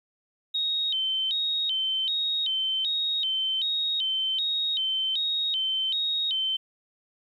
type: tone with vibrato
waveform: sine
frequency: 3406 Hz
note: G#7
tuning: 43 cents sharp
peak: -24 dBFS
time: 0.54-6.57 s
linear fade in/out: 10 ms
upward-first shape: square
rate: 1.3 Hz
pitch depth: 170 cents each way
effects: 10-bit